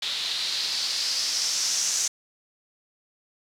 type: noise with low-pass filter sweep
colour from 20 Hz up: blue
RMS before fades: -27 dBFS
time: 0.02-2.08 s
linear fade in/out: 5 ms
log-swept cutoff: 3700 to 6400 Hz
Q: 4
effects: none